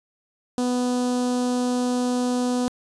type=tone with notch filter; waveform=sawtooth; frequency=247.9 Hz; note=B3; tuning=7 cents sharp; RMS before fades=-23 dBFS; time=0.58-2.68 s; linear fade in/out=0 ms; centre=2100 Hz; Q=0.56; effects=resampled to 22050 Hz

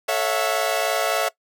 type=chord; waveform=sawtooth; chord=F# minor seventh; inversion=first; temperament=equal with one note detuned; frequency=440 / 554.4 / 659.3 / 722.7 Hz; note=A4 / C#5 / E5 / F#5; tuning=0 / 0 / 0 / -41 cents; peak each=-25 / -22 / -19 / -23 dBFS; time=0.08-1.29 s; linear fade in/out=10 ms; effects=noise-tail reverb RT60 0.1 s tail -20 dB re dry

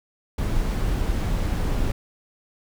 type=noise; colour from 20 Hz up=brown; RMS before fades=-23 dBFS; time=0.38-1.92 s; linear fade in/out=5 ms; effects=none

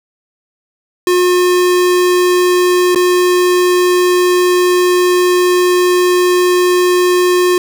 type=tone with dropouts; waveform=square; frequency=359.5 Hz; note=F#4; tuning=50 cents flat; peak=-9 dBFS; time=1.07-7.58 s; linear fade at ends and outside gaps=2 ms; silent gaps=2.948-2.958 s; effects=7-bit

